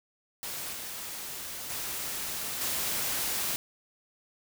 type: noise with level steps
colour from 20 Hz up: white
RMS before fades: -37 / -39 / -35 / -31 dBFS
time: 0.43-3.56 s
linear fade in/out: 0 ms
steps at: 0.73 / 1.7 / 2.61 s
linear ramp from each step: 2 ms
effects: none